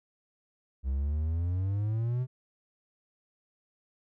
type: exponential sweep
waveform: triangle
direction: up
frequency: 64.1 to 129.5 Hz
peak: -25 dBFS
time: 0.83-2.27 s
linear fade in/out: 50 ms
effects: none